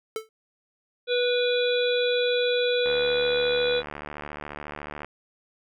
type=tone with exponential decay; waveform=square; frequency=440 Hz; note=A4; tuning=in tune; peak=-25 dBFS; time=0.16-0.29 s; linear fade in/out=1 ms; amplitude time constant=27 ms
type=harmonic tone; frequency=490.3 Hz; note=B4; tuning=13 cents flat; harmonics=1 / 3 / 5 / 7 / 8; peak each=-22 / -32 / -33 / -31 / -32 dBFS; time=1.07-3.83 s; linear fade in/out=50 ms
type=click train; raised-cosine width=0.5 ms; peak=-20 dBFS; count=163; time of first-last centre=2.86-5.046 s; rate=74.1 Hz
effects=none